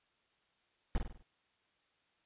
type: noise with echo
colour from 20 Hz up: brown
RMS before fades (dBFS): -30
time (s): 0.95-0.98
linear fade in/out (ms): 0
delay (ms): 49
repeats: 5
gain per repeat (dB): -6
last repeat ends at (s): 1.225
effects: white hiss -75 dBFS RMS until 2.25 s + resampled to 8000 Hz